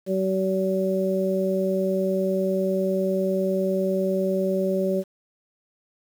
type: harmonic tone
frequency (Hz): 190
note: F#3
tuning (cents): +46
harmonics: 1 / 2 / 3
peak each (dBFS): -25 / -25 / -25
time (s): 0.06-5.04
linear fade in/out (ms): 50
effects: 8-bit